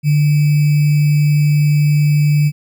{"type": "tone with sample-and-hold", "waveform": "sine", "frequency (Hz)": 148.1, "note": "D3", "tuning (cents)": 15, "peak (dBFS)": -9, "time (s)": [0.03, 2.52], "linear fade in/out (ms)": 50, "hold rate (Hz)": 2450, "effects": []}